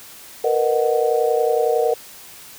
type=chord; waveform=sine; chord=B major seventh; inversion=third; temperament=just; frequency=463 / 493.9 / 617.4 / 740.8 Hz; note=A#4 / B4 / D#5 / F#5; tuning=-12 / 0 / -14 / +2 cents; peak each=-18 / -22 / -23 / -23 dBFS; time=0.44-1.94 s; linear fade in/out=5 ms; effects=white hiss -41 dBFS RMS until 2.58 s

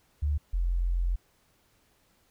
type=tone pair in turn; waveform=sine; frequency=73.42 / 43.66 Hz; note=D2 / F1; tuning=0 / 0 cents; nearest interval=major sixth; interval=900 cents; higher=first; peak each=-24 dBFS; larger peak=neither; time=0.22-0.38 / 0.53-1.16 s; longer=second; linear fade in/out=10 ms; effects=pink hiss -67 dBFS RMS until 2.3 s

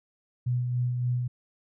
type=tone with tremolo; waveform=sine; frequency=123.47 Hz; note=B2; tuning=in tune; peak=-23 dBFS; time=0.46-1.28 s; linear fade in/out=10 ms; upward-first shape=sine; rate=3.5 Hz; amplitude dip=35%; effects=none

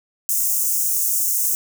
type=high-pass noise; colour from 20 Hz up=white; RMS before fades=-20 dBFS; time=0.29-1.55 s; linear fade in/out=0 ms; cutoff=6100 Hz; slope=48 dB/octave; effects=none

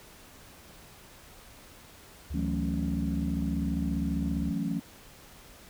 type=tone with pitch glide; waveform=sine; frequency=72.6 to 71.89 Hz; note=D2 to D2; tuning=-19 to -36 cents; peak=-32 dBFS; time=2.3-4.51 s; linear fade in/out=10 ms; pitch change=-17 cents; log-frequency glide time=3.26-3.49 s
type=chord; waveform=sine; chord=F# minor seventh; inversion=third; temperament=equal; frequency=164.81 / 185 / 220 / 277.2 Hz; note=E3 / F#3 / A3 / C#4; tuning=0 / 0 / 0 / 0 cents; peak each=-33 dBFS; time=2.34-4.8 s; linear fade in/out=5 ms
effects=tanh soft clip ceiling -19 dBFS + pink hiss -52 dBFS RMS until 5.69 s

